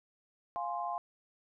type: chord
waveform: sine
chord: F minor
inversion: none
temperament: equal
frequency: 698.5 / 830.6 / 1046.5 Hz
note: F5 / Ab5 / C6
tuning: 0 / 0 / 0 cents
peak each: -37 / -39 / -38 dBFS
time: 0.56-0.98 s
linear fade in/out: 0 ms
effects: none